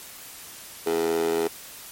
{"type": "tone with high-pass filter", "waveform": "15% pulse", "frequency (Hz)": 82.6, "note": "E2", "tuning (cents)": 4, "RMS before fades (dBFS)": -24, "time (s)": [0.86, 1.48], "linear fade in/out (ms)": 10, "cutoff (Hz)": 430, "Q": 6.5, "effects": ["white hiss -42 dBFS RMS until 1.91 s", "MP3 64 kbps"]}